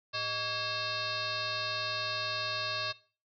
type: tone with frequency modulation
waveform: sine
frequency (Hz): 2674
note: E7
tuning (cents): +24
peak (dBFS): -31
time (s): 0.13-2.93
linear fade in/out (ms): 20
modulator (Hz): 513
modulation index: 4.1
effects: noise-tail reverb RT60 0.4 s tail -20 dB re dry